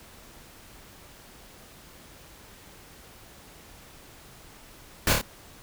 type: noise with echo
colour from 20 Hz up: pink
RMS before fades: -22 dBFS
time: 5.07-5.13 s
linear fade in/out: 2 ms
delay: 28 ms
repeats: 3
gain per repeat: -3 dB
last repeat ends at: 5.214 s
effects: pink hiss -50 dBFS RMS until 5.62 s